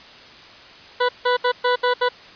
20% pulse tone bursts at uneven times, 493.9 Hz, B4, in tune, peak -11 dBFS, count 6, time 1-1.09 / 1.25-1.37 / 1.44-1.52 / 1.64-1.76 / 1.83-1.94 / 2.01-2.09 s, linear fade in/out 10 ms, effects white hiss -43 dBFS RMS until 2.35 s + resampled to 11025 Hz

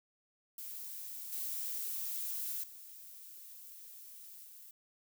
violet noise with level steps, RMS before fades -45 / -39 / -52 / -54 dBFS, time 0.58-4.71 s, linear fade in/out 2 ms, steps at 1.32 / 2.63 / 4.43 s, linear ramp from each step 10 ms, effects none

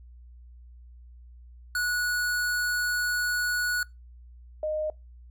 square / sine tone pair in turn, 1465 / 616 Hz, F#6 / D#5, -18 / -17 cents, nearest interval octave + minor third, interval 1499 cents, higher first, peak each -26 dBFS, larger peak neither, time 1.75-3.83 / 4.63-4.9 s, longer first, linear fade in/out 2 ms, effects noise-tail reverb RT60 0.2 s tail -22 dB re dry + added 60 Hz sine -46 dBFS peak until 5.3 s

